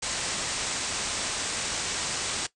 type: low-pass noise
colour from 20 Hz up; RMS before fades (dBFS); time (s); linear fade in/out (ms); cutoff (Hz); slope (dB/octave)
white; -31; 0.02-2.47; 10; 8800; 96
effects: noise-tail reverb RT60 0.1 s tail -17 dB re dry